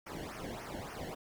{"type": "noise with flanger", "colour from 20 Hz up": "brown", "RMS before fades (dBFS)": -43, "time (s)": [0.06, 1.15], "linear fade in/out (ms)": 10, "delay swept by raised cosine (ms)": [0.25, 0.84], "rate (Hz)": 3.5, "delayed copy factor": -0.95, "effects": []}